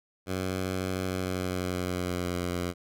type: tone with pitch glide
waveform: 10% pulse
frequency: 93.2 to 88.43 Hz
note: F#2 to F2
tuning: +13 to +22 cents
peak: -21 dBFS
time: 0.26-2.74 s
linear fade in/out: 50 ms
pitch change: -91 cents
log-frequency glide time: 1.05-2.47 s
effects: none